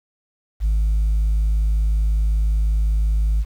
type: tone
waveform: sine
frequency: 52.7 Hz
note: G#1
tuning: 26 cents sharp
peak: -13 dBFS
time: 0.6-3.45 s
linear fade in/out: 50 ms
effects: tanh soft clip ceiling -14 dBFS + 8-bit